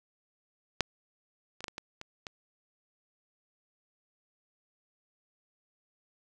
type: clicks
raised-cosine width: 0.2 ms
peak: -8 / -27 / -17 / -22 / -21 / -24 / -22 dBFS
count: 7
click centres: 0.807 / 1.606 / 1.642 / 1.682 / 1.781 / 2.014 / 2.268 s
effects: none